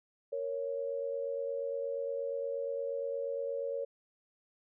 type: tone pair together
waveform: sine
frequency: 465.9 / 554.4 Hz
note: A#4 / C#5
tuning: -1 / 0 cents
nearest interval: minor third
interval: 301 cents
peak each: -37 / -35 dBFS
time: 0.32-3.85 s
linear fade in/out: 10 ms
effects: none